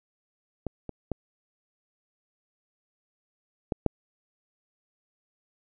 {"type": "clicks", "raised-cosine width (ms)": 2, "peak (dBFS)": [-17, -22, -15, -13, -8], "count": 5, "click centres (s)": [0.667, 0.893, 1.117, 3.722, 3.863], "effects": []}